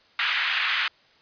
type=band-pass noise; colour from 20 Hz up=pink; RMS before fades=-25 dBFS; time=0.19-0.88 s; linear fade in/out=2 ms; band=1400 to 3400 Hz; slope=24 dB/octave; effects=white hiss -58 dBFS RMS until 1.21 s + resampled to 11025 Hz